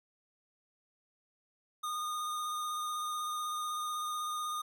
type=tone with vibrato; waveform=square; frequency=1225 Hz; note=D#6; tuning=27 cents flat; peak=-35 dBFS; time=1.83-4.62 s; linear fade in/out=10 ms; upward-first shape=triangle; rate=16 Hz; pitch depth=19 cents each way; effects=none